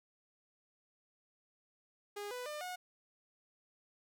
sawtooth tone with pitch steps, 410 / 496.1 / 600.3 / 726.3 Hz, G#4 / B4 / D5 / F#5, -22 / +8 / +38 / -32 cents, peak -37 dBFS, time 2.16-2.76 s, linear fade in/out 10 ms, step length 150 ms, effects none

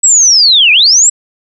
sine linear two-way sweep, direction down then up, 7902 to 2357 to 7902 Hz, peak -3 dBFS, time 0.03-1.1 s, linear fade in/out 10 ms, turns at 0.72 s, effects none

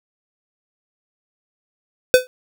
square tone with exponential decay, 506 Hz, B4, 42 cents sharp, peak -4 dBFS, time 2.14-2.27 s, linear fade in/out 0 ms, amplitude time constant 27 ms, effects none

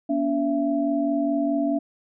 sine tone cluster, 240.3 / 285.1 / 669 Hz, B3 / C#4 / E5, -47 / +49 / +25 cents, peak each -29 / -22 / -26 dBFS, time 0.09-1.79 s, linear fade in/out 10 ms, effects none

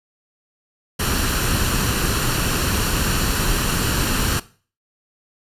pink noise with comb filter, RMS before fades -20 dBFS, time 0.99-4.4 s, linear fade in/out 10 ms, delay 0.7 ms, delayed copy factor +0.5, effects noise-tail reverb RT60 0.4 s tail -18 dB re dry + resampled to 32000 Hz

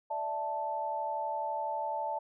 sine chord, D suspended second, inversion none, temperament equal, 587.3 / 659.3 / 880 Hz, D5 / E5 / A5, 0 / 0 / 0 cents, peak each -39 / -39 / -33 dBFS, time 0.1-2.19 s, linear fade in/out 10 ms, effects none

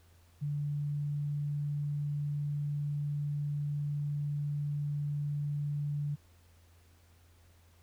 sine tone, 145.7 Hz, D3, 13 cents flat, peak -31 dBFS, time 0.41-6.16 s, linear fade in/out 20 ms, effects added 85 Hz sine -60 dBFS peak until 7.82 s + pink hiss -67 dBFS RMS until 7.82 s

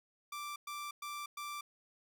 sawtooth tone bursts, 1174.7 Hz, D6, in tune, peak -37 dBFS, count 4, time 0.32-1.61 s, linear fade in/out 5 ms, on 240 ms, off 110 ms, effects none

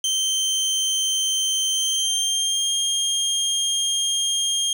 25% pulse tone with pitch glide, 3118 to 3217 Hz, G7 to G7, -10 to +44 cents, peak -16 dBFS, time 0.04-4.73 s, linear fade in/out 2 ms, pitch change +54 cents, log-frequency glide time 1.7-2.71 s, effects none

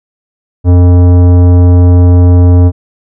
sine tone with tanh clipping, 88.7 Hz, F2, 27 cents sharp, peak -3 dBFS, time 0.64-2.72 s, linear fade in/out 50 ms, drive 15 dB, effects none

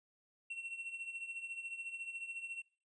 triangle tone with tremolo, 2719 Hz, F7, 47 cents flat, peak -37 dBFS, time 0.5-2.62 s, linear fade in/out 5 ms, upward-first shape triangle, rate 14 Hz, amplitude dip 75%, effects noise-tail reverb RT60 0.4 s tail -22 dB re dry + resampled to 22050 Hz

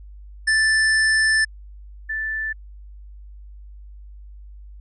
square / sine tone pair in turn, 1760 / 1760 Hz, A6 / A6, 0 / 0 cents, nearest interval unison, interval 0 cents, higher neither, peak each -16 / -23 dBFS, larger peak first, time 0.47-1.45 / 2.09-2.53 s, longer first, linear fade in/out 10 ms, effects added 50 Hz sine -38 dBFS peak until 4.8 s + resampled to 24000 Hz

